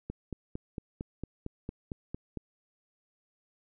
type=click train; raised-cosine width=3 ms; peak=-23 dBFS; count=11; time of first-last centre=0.1-2.373 s; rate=4.4 Hz; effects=none